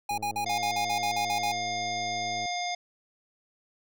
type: tone bursts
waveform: square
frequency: 821 Hz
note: G#5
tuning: 20 cents flat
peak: -28 dBFS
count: 11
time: 0.09-1.519 s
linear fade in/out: 5 ms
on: 89 ms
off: 45 ms
type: click train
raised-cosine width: 2 ms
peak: -32 dBFS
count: 252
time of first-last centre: 0.11-2.456 s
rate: 107 Hz
type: harmonic tone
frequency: 710 Hz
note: F5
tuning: 28 cents sharp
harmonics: 1 / 3 / 5 / 7 / 9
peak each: -31 / -36 / -38 / -39 / -41 dBFS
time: 0.46-2.75 s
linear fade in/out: 5 ms
effects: none